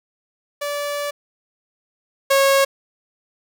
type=tone pair in turn; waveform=sawtooth; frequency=579 / 547.7 Hz; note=D5 / C#5; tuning=-25 / -21 cents; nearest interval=minor second; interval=96 cents; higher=first; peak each=-19 / -9 dBFS; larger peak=second; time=0.61-1.11 / 2.3-2.65 s; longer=first; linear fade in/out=10 ms; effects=none